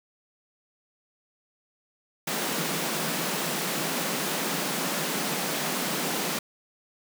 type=high-pass noise; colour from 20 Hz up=pink; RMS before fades=-29 dBFS; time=2.27-6.39 s; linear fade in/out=5 ms; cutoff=150 Hz; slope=96 dB/octave; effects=none